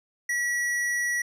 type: tone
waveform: square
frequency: 1933 Hz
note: B6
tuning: 38 cents flat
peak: -25 dBFS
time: 0.29-1.22 s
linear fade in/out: 5 ms
effects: low-pass 11000 Hz 12 dB/octave